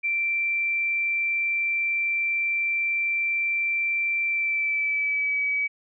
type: tone with pitch glide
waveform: sine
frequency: 2349 to 2279 Hz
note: D7 to C#7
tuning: 0 to +47 cents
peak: -22 dBFS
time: 0.03-5.68 s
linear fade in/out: 20 ms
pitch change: -53 cents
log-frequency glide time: 4.25-5.42 s
effects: none